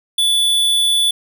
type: tone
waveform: square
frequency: 3463 Hz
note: A7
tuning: 28 cents flat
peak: -13 dBFS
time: 0.18-1.11 s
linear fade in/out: 5 ms
effects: none